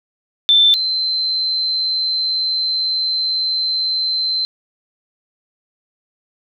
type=tone pair in turn; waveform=sine; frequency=3545 / 4091 Hz; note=A7 / C8; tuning=+12 / -40 cents; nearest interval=major second; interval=248 cents; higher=second; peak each=-8 / -16 dBFS; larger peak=first; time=0.49-0.74 / 0.74-4.45 s; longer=second; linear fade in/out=0 ms; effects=none